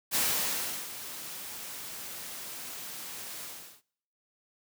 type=noise with ADSR envelope; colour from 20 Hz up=white; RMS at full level=-27 dBFS; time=0.11-3.82 s; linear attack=43 ms; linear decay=720 ms; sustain=-14 dB; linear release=380 ms; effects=noise-tail reverb RT60 0.7 s tail -25 dB re dry + high-pass 100 Hz 12 dB/octave